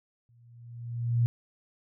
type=tone with exponential growth; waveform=sine; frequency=118.4 Hz; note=A#2; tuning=27 cents sharp; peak=-19 dBFS; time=0.29-1.26 s; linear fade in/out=0 ms; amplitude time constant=210 ms; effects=none